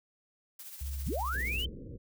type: noise with tremolo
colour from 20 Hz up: blue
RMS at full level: -44 dBFS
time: 0.59-1.65 s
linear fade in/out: 5 ms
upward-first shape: triangle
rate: 15 Hz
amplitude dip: 55%
type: tone with pitch glide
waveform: sine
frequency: 69.3 to 63.55 Hz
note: C#2 to C2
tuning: 0 to -50 cents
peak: -34 dBFS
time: 0.81-1.69 s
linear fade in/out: 5 ms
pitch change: -150 cents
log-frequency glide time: 1.09-1.47 s
type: linear sweep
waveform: sine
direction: up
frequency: 76.6 to 3136 Hz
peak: -32 dBFS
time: 1.06-1.66 s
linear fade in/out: 5 ms
type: low-pass noise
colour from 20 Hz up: pink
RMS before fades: -44 dBFS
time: 1.33-1.98 s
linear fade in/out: 20 ms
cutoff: 530 Hz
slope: 96 dB/octave
effects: none